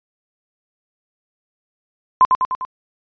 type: tone with echo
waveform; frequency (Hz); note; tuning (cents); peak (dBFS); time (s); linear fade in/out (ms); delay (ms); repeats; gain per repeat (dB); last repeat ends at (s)
sine; 1028; C6; -31; -6; 2.21-2.25; 0; 100; 4; -4; 2.65
effects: resampled to 11025 Hz